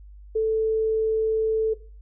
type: tone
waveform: sine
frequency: 440.5 Hz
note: A4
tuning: 2 cents sharp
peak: -19 dBFS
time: 0.35-1.74 s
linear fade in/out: 10 ms
effects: noise-tail reverb RT60 0.4 s tail -18 dB re dry + added 50 Hz sine -42 dBFS peak until 2.01 s